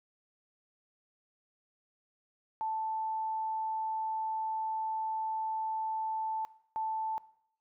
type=tone bursts at uneven times; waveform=sine; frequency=880 Hz; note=A5; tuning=in tune; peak=-31 dBFS; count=2; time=2.61-6.45 / 6.76-7.18 s; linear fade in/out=0 ms; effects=noise-tail reverb RT60 0.7 s tail -20 dB re dry